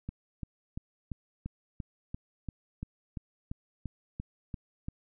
click train, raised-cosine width 5 ms, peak -24 dBFS, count 15, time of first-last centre 0.09-4.885 s, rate 2.92 Hz, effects none

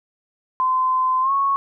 sine tone with pitch glide, 1030 to 1103.9 Hz, C6 to C#6, -28 to -8 cents, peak -16 dBFS, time 0.6-1.56 s, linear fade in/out 0 ms, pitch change +120 cents, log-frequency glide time 1.21-1.32 s, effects none

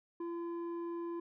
square tone with low-pass filter, 340.5 Hz, F4, 44 cents flat, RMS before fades -40 dBFS, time 0.2-1.2 s, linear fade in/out 5 ms, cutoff 780 Hz, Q 2.2, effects none

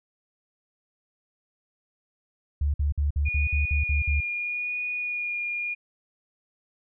sine tone bursts, 72.5 Hz, D2, 22 cents flat, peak -21 dBFS, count 9, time 2.61-4.204 s, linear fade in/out 5 ms, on 130 ms, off 53 ms
sine tone with vibrato, 2441 Hz, D#7, 34 cents flat, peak -27 dBFS, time 3.25-5.75 s, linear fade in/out 20 ms, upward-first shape sine, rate 0.78 Hz, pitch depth 15 cents each way
effects none

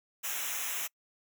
white noise with comb filter, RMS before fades -35 dBFS, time 0.23-0.88 s, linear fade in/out 20 ms, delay 0.22 ms, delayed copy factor -1, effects noise-tail reverb RT60 0.1 s tail -26 dB re dry

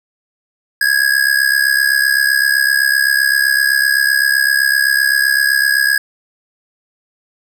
square tone with amplitude modulation, 1661.2 Hz, G#6, in tune, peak -8 dBFS, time 0.81-5.98 s, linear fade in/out 5 ms, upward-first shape sine, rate 67.8 Hz, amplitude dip 80%, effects none

